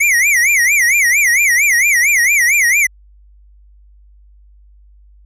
square tone with vibrato, 2119 Hz, C7, 21 cents sharp, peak -10 dBFS, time 0-2.87 s, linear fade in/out 10 ms, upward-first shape sine, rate 4.4 Hz, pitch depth 220 cents each way, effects added 50 Hz sine -42 dBFS peak until 5.25 s + resampled to 32000 Hz

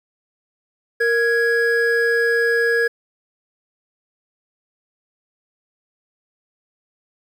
triangle tone pair together, 466.2 / 1664.5 Hz, A#4 / G#6, 0 / +3 cents, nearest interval octave + minor seventh, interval 2203 cents, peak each -16 dBFS, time 1-2.88 s, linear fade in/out 10 ms, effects 8-bit

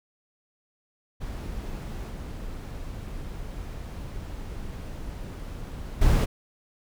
brown noise with level steps, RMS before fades -34 / -36 / -20 dBFS, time 1.2-6.26 s, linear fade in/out 20 ms, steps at 2.1 / 6.01 s, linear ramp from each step 10 ms, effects none

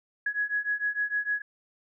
sine beating tone pair, 1671 / 1677.6 Hz, G#6 / G#6, +10 / +17 cents, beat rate 6.6 Hz, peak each -30 / -29 dBFS, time 0.26-1.42 s, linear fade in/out 5 ms, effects none

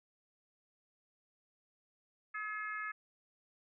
harmonic tone, 426.1 Hz, G#4, 44 cents sharp, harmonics 3 / 4 / 5 / 6, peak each -42 / -41 / -45 / -54 dBFS, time 2.34-2.92 s, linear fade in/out 10 ms, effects none

